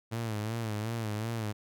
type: tone with vibrato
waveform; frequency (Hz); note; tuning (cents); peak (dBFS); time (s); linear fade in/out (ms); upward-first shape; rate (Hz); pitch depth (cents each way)
sawtooth; 110.5; A2; +8; -28; 0.11-1.53; 20; sine; 2.7; 92
effects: none